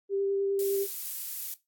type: tone with vibrato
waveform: sine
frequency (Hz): 394.9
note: G4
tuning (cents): +13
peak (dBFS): -26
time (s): 0.09-0.87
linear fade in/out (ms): 50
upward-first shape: square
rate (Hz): 9.8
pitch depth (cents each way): 8
type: noise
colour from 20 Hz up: violet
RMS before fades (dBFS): -35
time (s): 0.59-1.54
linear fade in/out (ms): 2
effects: noise-tail reverb RT60 0.2 s tail -17 dB re dry + AAC 64 kbps